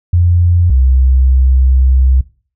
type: tone pair in turn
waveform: sine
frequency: 87.2 / 64.87 Hz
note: F2 / C2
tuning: -2 / -14 cents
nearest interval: perfect fourth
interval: 512 cents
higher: first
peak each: -6 dBFS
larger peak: neither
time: 0.13-0.7 / 0.7-2.21 s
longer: second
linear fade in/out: 5 ms
effects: noise-tail reverb RT60 0.4 s tail -19 dB re dry